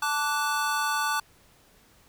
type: chord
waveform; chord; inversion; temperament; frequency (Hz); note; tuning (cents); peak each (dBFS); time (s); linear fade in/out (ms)
square; D major; second; equal with one note detuned; 880 / 1161.2 / 1480; A5 / D6 / F#6; 0 / -20 / 0; -30; 0.02-1.2; 5
effects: pink hiss -59 dBFS RMS until 2.08 s